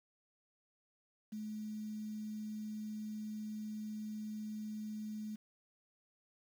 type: tone with quantisation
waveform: sine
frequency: 214 Hz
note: A3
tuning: 48 cents flat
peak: -40 dBFS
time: 1.32-5.36 s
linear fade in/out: 10 ms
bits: 10
effects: none

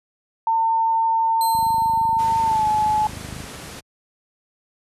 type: tone with pitch glide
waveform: sine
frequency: 903 to 854.8 Hz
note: A5 to G#5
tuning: +45 to +50 cents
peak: -16 dBFS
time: 0.47-3.07 s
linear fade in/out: 2 ms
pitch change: -95 cents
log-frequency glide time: 2.43-2.67 s
type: tone with exponential decay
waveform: 10% pulse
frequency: 4143 Hz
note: C8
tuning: 18 cents flat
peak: -18 dBFS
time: 1.41-2.56 s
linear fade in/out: 1 ms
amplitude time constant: 250 ms
type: click train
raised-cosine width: 5 ms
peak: -22 dBFS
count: 50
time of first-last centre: 1.55-3.442 s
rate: 25.9 Hz
type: low-pass noise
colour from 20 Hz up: pink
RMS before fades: -36 dBFS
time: 2.18-3.81 s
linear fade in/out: 20 ms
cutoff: 12000 Hz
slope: 48 dB/octave
effects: high-pass 60 Hz 12 dB/octave + resampled to 32000 Hz

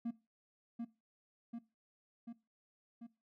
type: tone with echo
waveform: triangle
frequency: 233.1 Hz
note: A#3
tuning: in tune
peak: -33 dBFS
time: 0.05-0.11 s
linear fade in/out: 10 ms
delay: 740 ms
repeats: 4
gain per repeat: -3 dB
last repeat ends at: 3.07 s
effects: noise-tail reverb RT60 0.3 s tail -20 dB re dry + tanh soft clip ceiling -29 dBFS

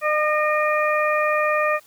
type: harmonic tone with a mistuned harmonic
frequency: 606 Hz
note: D#5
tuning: 46 cents flat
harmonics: 1 / 2 / 3 / 4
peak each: -21 / -22 / -25 / -27 dBFS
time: 0.01-1.8 s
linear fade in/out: 50 ms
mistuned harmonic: 3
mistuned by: +29 cents
effects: white hiss -53 dBFS RMS until 1.86 s

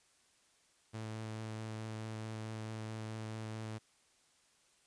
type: tone with vibrato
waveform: sawtooth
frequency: 110 Hz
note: A2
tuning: in tune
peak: -37 dBFS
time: 0.93-3.79 s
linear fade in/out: 20 ms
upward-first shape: sine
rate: 4.6 Hz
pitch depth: 11 cents each way
effects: white hiss -70 dBFS RMS until 4.86 s + resampled to 22050 Hz

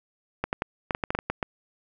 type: clicks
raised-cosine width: 0.5 ms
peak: -11 dBFS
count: 11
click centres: 0.44 / 0.529 / 0.621 / 0.908 / 0.949 / 1.038 / 1.105 / 1.15 / 1.189 / 1.3 / 1.428 s
effects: none

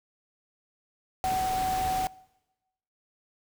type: tone in noise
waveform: sine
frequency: 752 Hz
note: F#5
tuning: 28 cents sharp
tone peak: -25 dBFS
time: 1.24-2.07 s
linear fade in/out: 0 ms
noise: pink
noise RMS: -36 dBFS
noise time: 1.24-2.07 s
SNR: +8 dB
effects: noise-tail reverb RT60 1.0 s tail -23 dB re dry

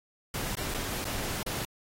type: noise with dropouts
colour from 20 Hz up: pink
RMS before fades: -34 dBFS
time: 0.34-1.65 s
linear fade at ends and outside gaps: 2 ms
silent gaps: 0.553-0.57 / 0.741-0.745 / 1.044-1.052 / 1.43-1.463 s
effects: AAC 48 kbps

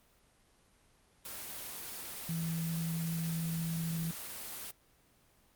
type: tone in noise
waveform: sine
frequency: 164.81 Hz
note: E3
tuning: in tune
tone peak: -33 dBFS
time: 2.29-4.11 s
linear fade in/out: 2 ms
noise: white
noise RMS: -43 dBFS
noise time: 1.25-4.71 s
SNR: +7 dB
effects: pink hiss -67 dBFS RMS until 5.55 s + Opus 24 kbps

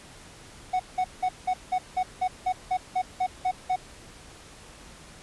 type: tone bursts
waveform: triangle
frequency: 740 Hz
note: F#5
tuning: in tune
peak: -20 dBFS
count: 13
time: 0.73-3.761 s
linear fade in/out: 10 ms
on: 67 ms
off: 180 ms
effects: pink hiss -48 dBFS RMS until 5.22 s + resampled to 24000 Hz

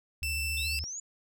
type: tone with vibrato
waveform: sine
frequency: 74.3 Hz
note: D2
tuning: 21 cents sharp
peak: -34 dBFS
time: 0.22-0.84 s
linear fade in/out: 0 ms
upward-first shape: sine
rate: 14 Hz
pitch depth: 130 cents each way
type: tone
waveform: sawtooth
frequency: 2664 Hz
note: E7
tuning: 18 cents sharp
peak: -28 dBFS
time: 0.23-0.79 s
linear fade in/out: 0 ms
type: exponential sweep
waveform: sine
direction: up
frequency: 3520 to 7040 Hz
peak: -36 dBFS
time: 0.57-1 s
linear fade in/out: 5 ms
effects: none

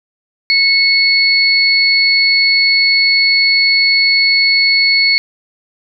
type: tone pair together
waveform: sine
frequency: 2200 / 4404 Hz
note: C#7 / C#8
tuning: -14 / -12 cents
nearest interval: octave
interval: 1202 cents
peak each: -11 dBFS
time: 0.5-5.18 s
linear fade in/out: 0 ms
effects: none

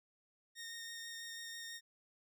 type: tone with vibrato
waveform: 15% pulse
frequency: 1845 Hz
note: A#6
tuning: 18 cents flat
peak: -39 dBFS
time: 0.55-1.81 s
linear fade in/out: 50 ms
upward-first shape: sine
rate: 6.1 Hz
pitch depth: 10 cents each way
effects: none

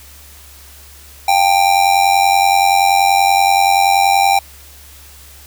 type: tone with amplitude modulation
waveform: square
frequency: 790 Hz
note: G5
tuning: 13 cents sharp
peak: -7 dBFS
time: 1.28-4.39 s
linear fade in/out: 5 ms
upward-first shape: sine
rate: 90.5 Hz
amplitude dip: 70%
effects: added 70 Hz sine -41 dBFS peak until 5.46 s + white hiss -41 dBFS RMS until 5.46 s

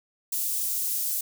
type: high-pass noise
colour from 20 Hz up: white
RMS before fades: -28 dBFS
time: 0.32-1.21 s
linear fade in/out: 5 ms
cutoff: 7800 Hz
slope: 12 dB/octave
effects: none

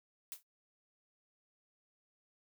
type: noise with exponential decay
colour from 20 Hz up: blue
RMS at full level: -40 dBFS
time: 0.32-0.43 s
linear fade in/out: 0 ms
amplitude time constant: 23 ms
effects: noise-tail reverb RT60 0.1 s tail -20 dB re dry

